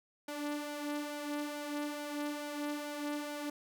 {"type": "tone with flanger", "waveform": "sawtooth", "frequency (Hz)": 293.7, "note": "D4", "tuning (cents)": 0, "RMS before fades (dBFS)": -39, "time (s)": [0.28, 3.5], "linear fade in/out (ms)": 5, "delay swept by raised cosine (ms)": [1.3, 3.5], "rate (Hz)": 2.3, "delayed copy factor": 0.5, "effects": []}